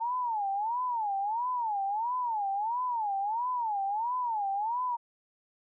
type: tone with vibrato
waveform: sine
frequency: 888 Hz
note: A5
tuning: 16 cents sharp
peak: -28 dBFS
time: 0-4.97 s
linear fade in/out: 20 ms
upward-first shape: sine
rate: 1.5 Hz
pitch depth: 220 cents each way
effects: none